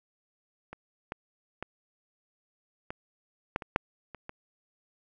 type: clicks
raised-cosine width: 0.5 ms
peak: -26 / -19 / -20 / -21 / -13 / -24 / -8 / -27 / -24 dBFS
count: 9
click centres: 0.73 / 1.121 / 1.626 / 2.905 / 3.561 / 3.622 / 3.761 / 4.147 / 4.294 s
effects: none